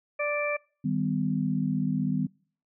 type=harmonic tone; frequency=587.3 Hz; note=D5; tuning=in tune; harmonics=1 / 2 / 3 / 4; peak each=-28 / -35 / -38 / -31 dBFS; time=0.19-0.57 s; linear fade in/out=10 ms
type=chord; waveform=sine; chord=Eb augmented; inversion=none; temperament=equal with one note detuned; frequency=155.56 / 196 / 252.1 Hz; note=Eb3 / G3 / B3; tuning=0 / 0 / +36 cents; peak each=-29 dBFS; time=0.84-2.27 s; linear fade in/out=10 ms
effects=noise-tail reverb RT60 0.5 s tail -26 dB re dry